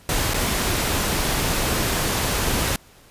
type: noise with dropouts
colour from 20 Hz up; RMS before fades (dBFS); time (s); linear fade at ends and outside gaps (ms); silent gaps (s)
pink; -22; 0.09-2.76; 1; 0.336-0.343
effects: pink hiss -51 dBFS RMS until 3.1 s + resampled to 32000 Hz